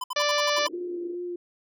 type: tone bursts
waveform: square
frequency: 1014 Hz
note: B5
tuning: 45 cents sharp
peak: -29 dBFS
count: 8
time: 0.01-0.684 s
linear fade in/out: 5 ms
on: 30 ms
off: 62 ms
type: harmonic tone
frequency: 587.3 Hz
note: D5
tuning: in tune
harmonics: 1 / 2 / 3 / 4 / 5 / 6 / 7 / 8 / 9 / 10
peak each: -26 / -29 / -31 / -32 / -33 / -34 / -34 / -35 / -36 / -36 dBFS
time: 0.16-0.67 s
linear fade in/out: 5 ms
type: band-pass noise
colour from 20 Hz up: pink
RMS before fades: -44 dBFS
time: 0.57-1.15 s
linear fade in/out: 5 ms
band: 300 to 420 Hz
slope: 48 dB/octave
type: tone with vibrato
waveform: sine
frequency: 350.4 Hz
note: F4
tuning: 6 cents sharp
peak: -30 dBFS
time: 0.73-1.36 s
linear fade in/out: 5 ms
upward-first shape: triangle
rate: 2.5 Hz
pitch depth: 24 cents each way
effects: none